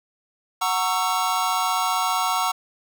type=chord; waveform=square; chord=F# dominant seventh; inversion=none; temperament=just; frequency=740 / 925 / 1110 / 1332 Hz; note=F#5 / A#5 / C#6 / E6; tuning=0 / -14 / +2 / +18 cents; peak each=-27 dBFS; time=0.61-2.52 s; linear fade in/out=10 ms; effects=none